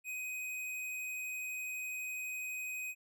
square tone, 2508 Hz, D#7, 13 cents sharp, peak -39 dBFS, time 0.04-2.95 s, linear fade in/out 50 ms, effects none

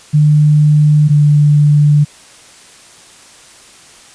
sine tone pair in turn, 150 / 147.59 Hz, D3 / D3, +37 / +9 cents, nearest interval unison, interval 28 cents, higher first, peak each -5 dBFS, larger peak neither, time 0.13-1.09 / 1.09-2.05 s, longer neither, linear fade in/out 20 ms, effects white hiss -40 dBFS RMS until 4.14 s + resampled to 22050 Hz

